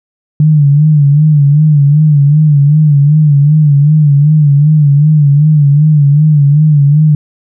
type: tone with vibrato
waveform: sine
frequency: 147.9 Hz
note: D3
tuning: 13 cents sharp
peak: -3 dBFS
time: 0.4-7.15 s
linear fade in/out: 2 ms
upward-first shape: sine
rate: 2.6 Hz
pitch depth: 86 cents each way
effects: none